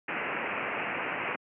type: low-pass noise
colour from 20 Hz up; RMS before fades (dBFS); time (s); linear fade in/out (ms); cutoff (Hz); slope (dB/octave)
white; -33; 0.08-1.36; 5; 2700; 96
effects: high-pass 200 Hz 12 dB/octave